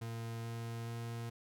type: tone with pitch steps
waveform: 40% pulse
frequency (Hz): 114.8 / 115.67 / 116.54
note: A#2 / A#2 / A#2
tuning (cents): -26 / -13 / 0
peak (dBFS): -39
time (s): 0.01-1.3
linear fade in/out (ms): 10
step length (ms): 430
effects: none